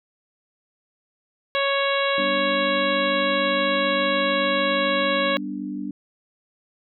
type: harmonic tone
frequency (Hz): 554.4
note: C#5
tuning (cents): 0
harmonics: 1 / 2 / 3 / 4 / 5 / 6 / 7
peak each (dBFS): -23 / -26 / -28 / -29 / -30 / -31 / -31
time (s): 1.55-5.37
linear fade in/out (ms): 0
type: chord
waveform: sine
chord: G major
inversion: none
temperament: equal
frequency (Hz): 196 / 246.9 / 293.7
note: G3 / B3 / D4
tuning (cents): 0 / 0 / 0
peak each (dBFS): -32 / -33 / -30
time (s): 2.18-5.91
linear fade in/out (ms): 2
effects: none